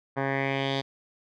10% pulse tone with low-pass filter sweep, 136.4 Hz, C#3, 28 cents flat, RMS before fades -28 dBFS, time 0.16-0.82 s, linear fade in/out 20 ms, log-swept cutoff 1400 to 4100 Hz, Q 3.3, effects none

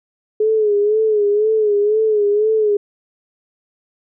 sine tone with vibrato, 423.5 Hz, G#4, 34 cents sharp, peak -12 dBFS, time 0.4-2.77 s, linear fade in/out 5 ms, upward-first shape sine, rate 2 Hz, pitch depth 68 cents each way, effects none

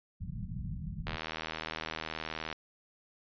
white low-pass noise, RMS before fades -39 dBFS, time 0.2-1.17 s, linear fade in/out 20 ms, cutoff 190 Hz, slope 48 dB/octave
click train, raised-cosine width 0.3 ms, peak -20 dBFS, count 117, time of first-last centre 1.07-2.527 s, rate 79.6 Hz
effects resampled to 11025 Hz

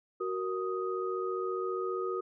sine tone cluster, 372.2 / 467.1 / 1248 Hz, F#4 / A#4 / D#6, +10 / +3 / +5 cents, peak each -33 / -37 / -37 dBFS, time 0.2-2.21 s, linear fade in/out 10 ms, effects none

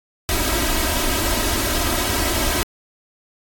pink noise with comb filter, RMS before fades -20 dBFS, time 0.29-2.63 s, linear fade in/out 0 ms, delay 3.1 ms, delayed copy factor +0.9, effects AAC 64 kbps

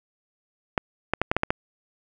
clicks, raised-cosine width 0.5 ms, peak -6 dBFS, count 7, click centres 0.778 / 1.136 / 1.216 / 1.315 / 1.366 / 1.434 / 1.505 s, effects none

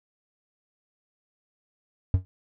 triangle tone with exponential decay, 92.5 Hz, F#2, in tune, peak -11 dBFS, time 2.14-2.25 s, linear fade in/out 0 ms, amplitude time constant 23 ms, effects none

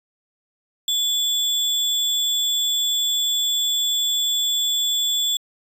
sine tone with sample-and-hold, 3452 Hz, A7, 34 cents flat, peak -18 dBFS, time 0.88-5.37 s, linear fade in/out 2 ms, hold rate 11025 Hz, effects resampled to 32000 Hz

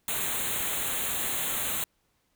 white band-stop noise, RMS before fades -30 dBFS, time 0.08-1.84 s, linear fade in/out 2 ms, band 4100 to 6500 Hz, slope 96 dB/octave, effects pink hiss -72 dBFS RMS until 2.35 s

